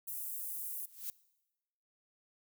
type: high-pass noise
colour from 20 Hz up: pink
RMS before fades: -41 dBFS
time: 0.07-0.86 s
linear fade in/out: 10 ms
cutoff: 11000 Hz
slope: 24 dB/octave
type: noise with exponential growth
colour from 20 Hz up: violet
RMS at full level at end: -37 dBFS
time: 0.79-1.1 s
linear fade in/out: 1 ms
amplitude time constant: 67 ms
effects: noise-tail reverb RT60 1.0 s tail -21 dB re dry